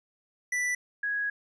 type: tone pair in turn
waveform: square / sine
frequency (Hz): 1975.5 / 1661.2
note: B6 / G#6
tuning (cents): 0 / 0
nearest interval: minor third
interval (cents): 300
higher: first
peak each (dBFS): -27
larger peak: neither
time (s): 0.52-0.75 / 1.03-1.3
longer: second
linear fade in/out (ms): 5
effects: resampled to 22050 Hz